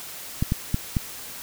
clicks, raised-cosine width 5 ms, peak -9 dBFS, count 4, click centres 0.425 / 0.521 / 0.744 / 0.968 s, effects white hiss -38 dBFS RMS until 1.42 s

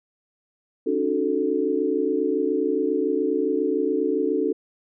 sine chord, D# half-diminished seventh, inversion third, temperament equal with one note detuned, 277.2 / 304.4 / 370 / 440 Hz, C#4 / D#4 / F#4 / A4, 0 / -38 / 0 / 0 cents, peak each -27 / -26 / -26 / -24 dBFS, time 0.86-4.53 s, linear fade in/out 10 ms, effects none

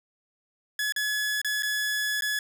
sawtooth tone with dropouts, 1700 Hz, G#6, 40 cents sharp, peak -22 dBFS, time 0.79-2.39 s, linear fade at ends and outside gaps 2 ms, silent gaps 0.923-0.962 / 1.416-1.446 / 1.624-1.631 / 2.209-2.221 s, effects 9-bit

